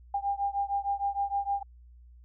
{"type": "beating tone pair", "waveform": "sine", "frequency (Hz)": [798, 804.5], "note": ["G5", "G5"], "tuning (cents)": [31, 45], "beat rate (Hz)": 6.5, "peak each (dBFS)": [-30, -31], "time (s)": [0.14, 1.63], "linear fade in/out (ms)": 5, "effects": ["added 60 Hz sine -50 dBFS peak until 2.24 s"]}